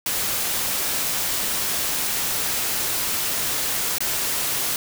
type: noise with dropouts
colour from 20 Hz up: white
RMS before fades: -24 dBFS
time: 0.06-4.76 s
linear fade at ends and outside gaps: 1 ms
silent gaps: 3.983-4.005 s
effects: none